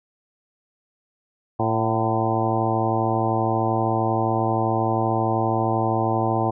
harmonic tone with a mistuned harmonic, 112.7 Hz, A2, 42 cents sharp, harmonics 1 / 2 / 3 / 4 / 5 / 6 / 7 / 8 / 9, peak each -25 / -29 / -26 / -31 / -30 / -29 / -25 / -29 / -31 dBFS, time 1.59-6.51 s, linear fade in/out 10 ms, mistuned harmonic 7, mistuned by -50 cents, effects none

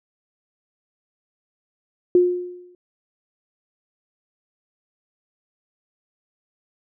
sine tone with exponential decay, 357.2 Hz, F4, 39 cents sharp, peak -9 dBFS, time 2.15-2.75 s, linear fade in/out 2 ms, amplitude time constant 130 ms, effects none

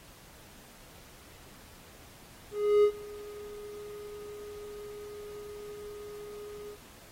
triangle tone with ADSR envelope, 415.3 Hz, G#4, in tune, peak -16 dBFS, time 2.51-6.78 s, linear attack 330 ms, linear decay 72 ms, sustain -23 dB, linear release 64 ms, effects pink hiss -54 dBFS RMS until 7.11 s + AAC 48 kbps

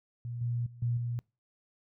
sine tone with level steps, 119.5 Hz, A#2, 43 cents sharp, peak -35 / -29 / -47 / -27 / -31 dBFS, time 0.25-1.19 s, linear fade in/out 0 ms, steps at 0.41 / 0.66 / 0.82 / 0.97 s, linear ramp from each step 5 ms, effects noise-tail reverb RT60 0.3 s tail -26 dB re dry

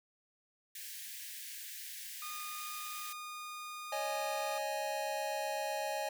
white high-pass noise, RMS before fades -46 dBFS, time 0.75-3.13 s, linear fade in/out 5 ms, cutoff 1600 Hz, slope 96 dB/octave
sawtooth tone, 1224 Hz, D#6, 29 cents flat, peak -39 dBFS, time 2.22-4.58 s, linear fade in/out 2 ms
square chord, C# suspended second, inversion none, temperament equal, 554.4 / 622.3 / 830.6 Hz, C#5 / D#5 / G#5, 0 / 0 / 0 cents, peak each -42 / -40 / -39 dBFS, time 3.92-6.09 s, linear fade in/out 5 ms
effects none

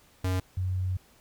square / sine tone pair in turn, 92.5 / 92.5 Hz, F#2 / F#2, 0 / 0 cents, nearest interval unison, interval 0 cents, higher neither, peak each -26 dBFS, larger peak neither, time 0.24-0.4 / 0.57-0.97 s, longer second, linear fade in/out 5 ms, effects pink hiss -60 dBFS RMS until 1.2 s

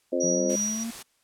harmonic tone, 87.7 Hz, F2, 8 cents sharp, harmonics 3 / 4 / 5 / 6 / 7, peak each -30 / -29 / -36 / -27 / -31 dBFS, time 0.12-0.56 s, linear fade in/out 10 ms
sine tone with tremolo, 5780 Hz, F#8, 41 cents flat, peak -24 dBFS, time 0.2-0.84 s, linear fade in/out 10 ms, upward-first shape triangle, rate 3 Hz, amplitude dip 65%
triangle linear sweep, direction up, 174.61 to 233.1 Hz, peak -28 dBFS, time 0.23-0.91 s, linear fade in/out 10 ms
white noise, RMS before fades -40 dBFS, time 0.49-1.03 s, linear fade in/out 10 ms
effects white hiss -68 dBFS RMS until 1.23 s + low-pass 11000 Hz 12 dB/octave

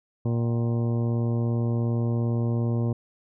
harmonic tone with a mistuned harmonic, 117.3 Hz, A#2, 11 cents sharp, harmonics 1 / 2 / 3 / 4 / 5 / 6 / 7 / 8 / 9, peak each -23 / -29 / -34 / -37 / -40 / -49 / -47 / -49 / -49 dBFS, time 0.25-2.93 s, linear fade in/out 5 ms, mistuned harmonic 7, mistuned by -77 cents, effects none

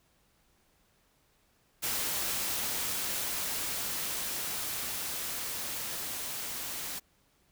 white noise with level ramp, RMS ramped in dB -32 to -38 dBFS, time 1.82-7 s, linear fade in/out 20 ms, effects pink hiss -69 dBFS RMS until 7.51 s

